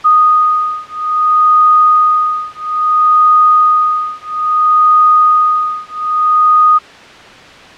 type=beating tone pair; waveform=sine; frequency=1239 / 1239.6 Hz; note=D#6 / D#6; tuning=-8 / -7 cents; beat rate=0.6 Hz; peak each=-10 dBFS; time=0.04-6.79 s; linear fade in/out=20 ms; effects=white hiss -34 dBFS RMS until 7.77 s + low-pass 3000 Hz 12 dB/octave